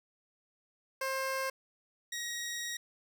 15% pulse tone pair in turn, 531 / 1892.3 Hz, C5 / A#6, +25 / +25 cents, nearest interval octave + minor seventh, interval 2200 cents, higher second, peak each -26 / -30 dBFS, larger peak first, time 1.01-1.5 / 2.12-2.77 s, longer second, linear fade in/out 5 ms, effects none

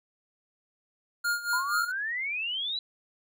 square tone with tremolo, 1415 Hz, F6, 22 cents sharp, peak -25 dBFS, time 1.24-1.92 s, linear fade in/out 10 ms, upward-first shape sine, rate 4.2 Hz, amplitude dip 80%
sine exponential sweep, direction up, 970 to 4013 Hz, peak -29 dBFS, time 1.53-2.79 s, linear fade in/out 2 ms
effects none

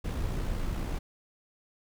brown noise with amplitude modulation, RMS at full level -30 dBFS, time 0.04-0.99 s, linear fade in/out 10 ms, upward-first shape sine, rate 61.2 Hz, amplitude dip 35%, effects none

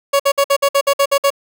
30% pulse tone bursts, 559 Hz, C#5, 14 cents sharp, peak -8 dBFS, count 10, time 0.13-1.304 s, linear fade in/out 10 ms, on 67 ms, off 56 ms, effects none

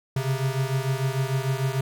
square beating tone pair, 130.81 / 137.51 Hz, C3 / C#3, 0 / -14 cents, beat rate 6.7 Hz, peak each -26 / -28 dBFS, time 0.16-1.81 s, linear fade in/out 5 ms, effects none

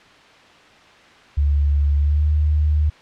sine tone with pitch glide, 72 to 75.49 Hz, D2 to D2, -34 to +48 cents, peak -14 dBFS, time 1.37-2.9 s, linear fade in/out 10 ms, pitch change +82 cents, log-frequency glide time 1.98-2.24 s, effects white hiss -47 dBFS RMS until 3.01 s + low-pass 3000 Hz 12 dB/octave

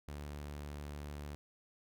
sawtooth tone, 73.1 Hz, D2, 7 cents flat, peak -39 dBFS, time 0.08-1.35 s, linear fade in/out 0 ms, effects none

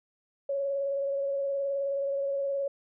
sine tone with vibrato, 555 Hz, C#5, 2 cents sharp, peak -27 dBFS, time 0.49-2.68 s, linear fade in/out 5 ms, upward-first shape sine, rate 19 Hz, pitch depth 22 cents each way, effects none

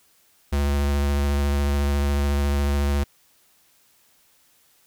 square tone with vibrato, 71.1 Hz, C#2, 45 cents sharp, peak -20 dBFS, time 0.52-3.04 s, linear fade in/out 10 ms, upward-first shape triangle, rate 14 Hz, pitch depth 23 cents each way, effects white hiss -60 dBFS RMS until 4.86 s

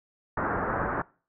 white low-pass noise, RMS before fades -29 dBFS, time 0.37-1.02 s, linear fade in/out 5 ms, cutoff 1600 Hz, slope 48 dB/octave, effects noise-tail reverb RT60 0.4 s tail -23 dB re dry

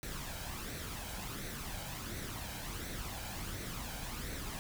pink noise with flanger, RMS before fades -42 dBFS, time 0.03-4.59 s, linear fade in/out 0 ms, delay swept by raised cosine 0.49 to 1.31 ms, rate 1.4 Hz, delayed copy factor +0.5, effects none

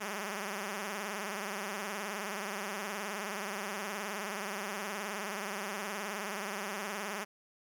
5% pulse tone with vibrato, 202.5 Hz, G#3, 43 cents flat, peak -25 dBFS, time 0-7.25 s, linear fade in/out 20 ms, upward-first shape triangle, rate 19 Hz, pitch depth 150 cents each way, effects none

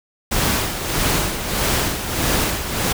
pink noise with tremolo, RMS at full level -18 dBFS, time 0.31-2.93 s, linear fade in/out 10 ms, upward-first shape sine, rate 1.6 Hz, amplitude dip 60%, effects none

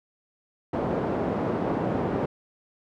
pink band-pass noise, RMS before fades -27 dBFS, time 0.73-2.26 s, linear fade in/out 5 ms, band 170 to 730 Hz, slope 12 dB/octave, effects none

